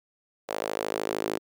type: tone with high-pass filter sweep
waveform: sawtooth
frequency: 53.2 Hz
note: G#1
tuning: 42 cents sharp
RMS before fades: -31 dBFS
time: 0.48-1.39 s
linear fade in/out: 20 ms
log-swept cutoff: 550 to 360 Hz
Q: 2.4
effects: none

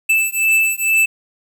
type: beating tone pair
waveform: square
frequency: 2637 / 2639.2 Hz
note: E7 / E7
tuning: 0 / +1 cents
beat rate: 2.2 Hz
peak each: -17 dBFS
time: 0.09-1.06 s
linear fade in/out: 10 ms
effects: 8-bit

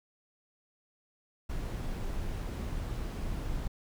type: noise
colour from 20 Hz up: brown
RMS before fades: -35 dBFS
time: 1.49-3.68 s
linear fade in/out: 10 ms
effects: none

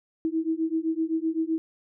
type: beating tone pair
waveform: sine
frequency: 319.1 / 326.9 Hz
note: D#4 / E4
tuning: +44 / -14 cents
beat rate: 7.8 Hz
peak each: -27 dBFS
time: 0.25-1.58 s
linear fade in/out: 0 ms
effects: none

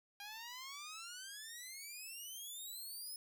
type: exponential sweep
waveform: 10% pulse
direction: up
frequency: 803 to 5210 Hz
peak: -39 dBFS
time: 0.2-3.16 s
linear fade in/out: 2 ms
effects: 12-bit

